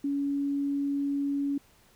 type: tone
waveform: sine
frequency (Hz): 281.7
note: C#4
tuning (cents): +28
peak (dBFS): -26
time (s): 0.04-1.58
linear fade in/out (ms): 5
effects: pink hiss -61 dBFS RMS until 1.95 s